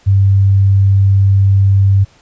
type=tone; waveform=sine; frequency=98 Hz; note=G2; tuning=in tune; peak=-6 dBFS; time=0.06-2.05 s; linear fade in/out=20 ms; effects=pink hiss -48 dBFS RMS until 2.21 s + resampled to 16000 Hz